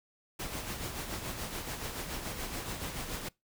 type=noise with tremolo; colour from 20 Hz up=pink; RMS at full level=-37 dBFS; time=0.39-3.29 s; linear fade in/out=10 ms; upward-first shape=sine; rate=7 Hz; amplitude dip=45%; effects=noise-tail reverb RT60 0.2 s tail -24 dB re dry